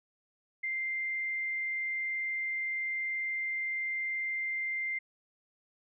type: tone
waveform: sine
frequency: 2093 Hz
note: C7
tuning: in tune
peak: -31 dBFS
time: 0.63-4.99 s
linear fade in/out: 10 ms
effects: none